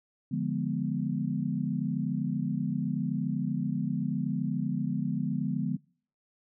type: chord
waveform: sine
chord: D diminished seventh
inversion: none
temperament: equal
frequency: 146.83 / 174.61 / 207.7 / 246.9 Hz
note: D3 / F3 / Ab3 / Cb4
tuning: 0 / 0 / 0 / 0 cents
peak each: -33 dBFS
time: 0.31-5.77 s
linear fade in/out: 10 ms
effects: noise-tail reverb RT60 0.5 s tail -26 dB re dry

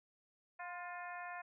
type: harmonic tone with a mistuned harmonic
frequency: 354 Hz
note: F4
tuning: 23 cents sharp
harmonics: 2 / 3 / 4 / 5 / 6 / 7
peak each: -47 / -50 / -52 / -50 / -57 / -56 dBFS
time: 0.59-1.42 s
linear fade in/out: 10 ms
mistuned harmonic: 3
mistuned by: -30 cents
effects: none

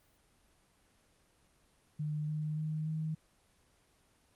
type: tone with pitch steps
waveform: sine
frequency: 151.1 / 153.12 / 155.17 / 157.24 Hz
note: D3 / D#3 / D#3 / D#3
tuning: +50 / -27 / -4 / +19 cents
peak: -33 dBFS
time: 1.99-3.15 s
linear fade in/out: 10 ms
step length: 290 ms
effects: pink hiss -69 dBFS RMS until 4.35 s + Opus 24 kbps

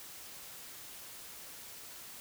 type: silence
effects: white hiss -49 dBFS RMS until 2.2 s

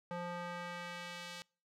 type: tone with band-pass filter sweep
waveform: square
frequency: 174.9 Hz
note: F3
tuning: 3 cents sharp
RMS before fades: -44 dBFS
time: 0.11-1.42 s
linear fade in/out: 0 ms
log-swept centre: 800 to 4000 Hz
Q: 0.85
effects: noise-tail reverb RT60 0.4 s tail -26 dB re dry

